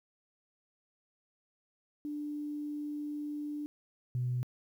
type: tone pair in turn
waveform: sine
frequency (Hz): 295.6 / 124.28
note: D4 / B2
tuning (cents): +11 / +11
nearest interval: octave + minor third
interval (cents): 1500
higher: first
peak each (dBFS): -35 / -29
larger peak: second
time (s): 2.05-3.66 / 4.15-4.43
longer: first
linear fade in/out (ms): 0
effects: tanh soft clip ceiling -25 dBFS + 11-bit